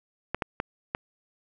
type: clicks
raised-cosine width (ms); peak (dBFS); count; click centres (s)
0.5; -12; 4; 0.346 / 0.422 / 0.601 / 0.949
effects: none